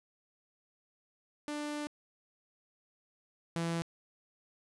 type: tone pair in turn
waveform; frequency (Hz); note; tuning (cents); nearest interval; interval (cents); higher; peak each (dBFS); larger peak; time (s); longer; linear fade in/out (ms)
sawtooth; 296.1 / 167.38; D4 / E3; +14 / +27; minor seventh; 987; first; -32 / -28; second; 1.48-1.87 / 3.56-3.82; first; 0
effects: resampled to 24000 Hz + 11-bit